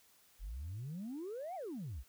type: exponential two-way sweep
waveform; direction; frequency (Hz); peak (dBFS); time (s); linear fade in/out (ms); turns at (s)
sine; up then down; 41.24 to 784 to 52.4; -39; 0.39-2.04; 50; 1.55
effects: tanh soft clip ceiling -38 dBFS + white hiss -67 dBFS RMS until 2.08 s